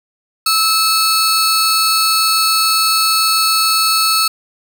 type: tone pair together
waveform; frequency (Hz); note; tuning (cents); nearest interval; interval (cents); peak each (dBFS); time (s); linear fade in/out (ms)
sawtooth; 1306 / 4393; E6 / C#8; -17 / -16; octave + major sixth; 2101; -11; 0.46-4.28; 5
effects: none